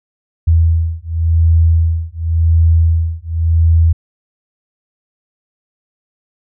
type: beating tone pair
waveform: sine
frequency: 81.8 / 82.71 Hz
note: E2 / E2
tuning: -13 / +6 cents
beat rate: 0.91 Hz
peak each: -12 dBFS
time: 0.47-3.93 s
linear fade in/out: 10 ms
effects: none